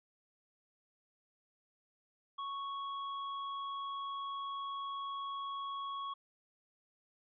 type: tone with hard clipping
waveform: sine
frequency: 1108 Hz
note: C#6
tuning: 1 cent flat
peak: -40 dBFS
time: 2.38-6.14 s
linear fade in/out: 10 ms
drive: 10 dB
effects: resampled to 11025 Hz